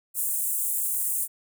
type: high-pass noise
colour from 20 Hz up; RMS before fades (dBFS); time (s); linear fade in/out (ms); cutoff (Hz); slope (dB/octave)
pink; -27; 0.14-1.28; 50; 8000; 48
effects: none